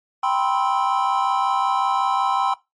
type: chord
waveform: triangle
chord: C major seventh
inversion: second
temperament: just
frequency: 784.9 / 981.1 / 1046.5 / 1308.1 Hz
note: G5 / B5 / C6 / E6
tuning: +2 / -12 / 0 / -14 cents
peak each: -20 / -23 / -21 / -24 dBFS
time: 0.23-2.54 s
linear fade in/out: 5 ms
effects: noise-tail reverb RT60 0.2 s tail -19 dB re dry + MP3 48 kbps